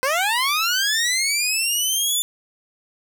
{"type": "linear sweep", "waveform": "15% pulse", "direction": "up", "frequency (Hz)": [502, 3520], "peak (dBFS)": -12, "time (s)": [0.03, 2.22], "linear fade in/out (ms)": 0, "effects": []}